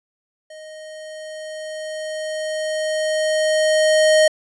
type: tone with level ramp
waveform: square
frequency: 622.3 Hz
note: D#5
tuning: in tune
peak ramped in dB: -37 to -11 dBFS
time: 0.5-4.28 s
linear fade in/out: 5 ms
effects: resampled to 24000 Hz